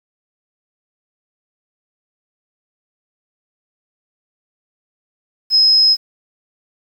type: tone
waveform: sine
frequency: 5120 Hz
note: D#8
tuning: 49 cents sharp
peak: -8 dBFS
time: 5.5-5.97 s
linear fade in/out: 50 ms
effects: 7-bit